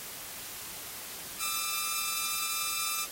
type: tone pair together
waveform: 5% pulse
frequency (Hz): 1199.1 / 1318.5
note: D6 / E6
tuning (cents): +36 / 0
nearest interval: major second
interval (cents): 164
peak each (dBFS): -21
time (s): 1.38-3.07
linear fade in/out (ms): 50
effects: white hiss -42 dBFS RMS until 3.11 s + AAC 48 kbps